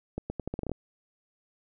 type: accelerating click train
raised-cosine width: 2 ms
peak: -19 dBFS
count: 10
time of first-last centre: 0.18-0.717 s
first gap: 120 ms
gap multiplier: 0.81
effects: none